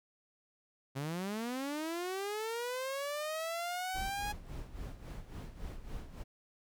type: linear sweep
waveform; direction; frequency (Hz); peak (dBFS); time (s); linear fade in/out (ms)
sawtooth; up; 130.81 to 836; -32; 0.95-4.33; 20
type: noise with tremolo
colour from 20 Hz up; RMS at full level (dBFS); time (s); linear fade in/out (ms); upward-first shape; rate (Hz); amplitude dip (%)
brown; -41; 3.94-6.24; 20; sine; 3.6; 70
effects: none